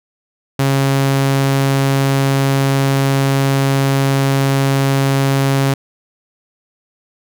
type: tone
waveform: sawtooth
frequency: 136.7 Hz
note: C#3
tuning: 24 cents flat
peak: -8 dBFS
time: 0.59-5.74 s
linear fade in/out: 5 ms
effects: none